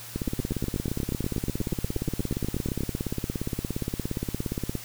two click trains, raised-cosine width 3 ms, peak -15 / -15 dBFS, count 22 / 80, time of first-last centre 0.28-2.807 / 0.16-4.753 s, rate 8.31 / 17.2 Hz, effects added 117 Hz sine -48 dBFS peak until 4.84 s + white hiss -42 dBFS RMS until 4.84 s

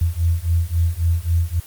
sine beating tone pair, 82.41 / 86.11 Hz, E2 / F2, 0 / -24 cents, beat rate 3.7 Hz, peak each -19 dBFS, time 0.01-1.6 s, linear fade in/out 5 ms, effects white hiss -42 dBFS RMS until 1.66 s + Opus 24 kbps

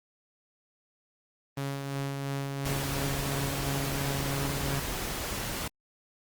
sawtooth tone with tremolo, 138.59 Hz, C#3, in tune, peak -26 dBFS, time 1.57-4.8 s, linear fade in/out 5 ms, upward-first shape sine, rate 2.9 Hz, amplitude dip 30%
pink noise, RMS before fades -34 dBFS, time 2.65-5.68 s, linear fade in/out 5 ms
effects Opus 32 kbps

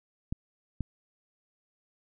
clicks, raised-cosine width 5 ms, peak -19 dBFS, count 2, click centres 0.325 / 0.807 s, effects none

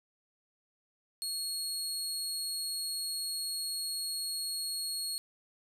25% pulse tone, 4316 Hz, C#8, 47 cents flat, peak -29 dBFS, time 1.22-5.18 s, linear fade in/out 0 ms, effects none

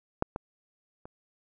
clicks, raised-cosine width 1 ms, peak -11 / -19 / -30 dBFS, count 3, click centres 0.224 / 0.361 / 1.055 s, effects none

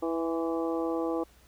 harmonic tone with a mistuned harmonic, 164.81 Hz, E3, in tune, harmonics 2 / 3 / 4 / 5 / 6 / 7, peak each -30 / -32 / -38 / -39 / -44 / -41 dBFS, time 0.02-1.24 s, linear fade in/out 10 ms, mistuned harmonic 6, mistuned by +55 cents, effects added 60 Hz sine -59 dBFS peak until 1.47 s + pink hiss -61 dBFS RMS until 1.47 s

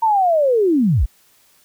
sine linear sweep, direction down, 923 to 34.2 Hz, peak -12 dBFS, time 0.02-1.06 s, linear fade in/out 10 ms, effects white hiss -55 dBFS RMS until 1.64 s

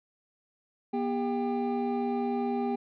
triangle tone cluster, 241.3 / 400.7 / 794 Hz, B3 / G4 / G5, -40 / +38 / +22 cents, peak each -28 / -30 / -32 dBFS, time 0.93-2.76 s, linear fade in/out 10 ms, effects resampled to 11025 Hz

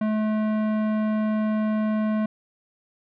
sine tone with tanh clipping, 215.4 Hz, A3, 37 cents flat, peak -23 dBFS, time 0.01-2.26 s, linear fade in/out 5 ms, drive 16 dB, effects none

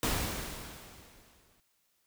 pink noise with exponential decay, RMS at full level -29 dBFS, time 0.03-1.6 s, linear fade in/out 1 ms, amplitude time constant 340 ms, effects white hiss -74 dBFS RMS until 2.06 s

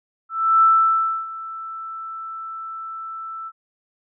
sine tone with ADSR envelope, 1325 Hz, E6, 9 cents sharp, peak -10 dBFS, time 0.29-3.52 s, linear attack 330 ms, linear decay 640 ms, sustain -19 dB, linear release 49 ms, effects none

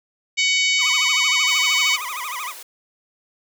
harmonic tone, 748 Hz, F#5, 19 cents sharp, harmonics 3 / 4 / 5 / 6 / 7 / 8 / 9 / 10, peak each -19 / -22 / -26 / -27 / -32 / -29 / -31 / -31 dBFS, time 0.37-1.97 s, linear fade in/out 20 ms
25% pulse tone with vibrato, 1105 Hz, C#6, 6 cents flat, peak -23 dBFS, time 0.78-2.54 s, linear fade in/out 50 ms, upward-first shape sine, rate 13 Hz, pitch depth 230 cents each way
white high-pass noise, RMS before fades -38 dBFS, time 1.47-2.63 s, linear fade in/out 5 ms, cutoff 370 Hz, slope 48 dB/octave
effects none

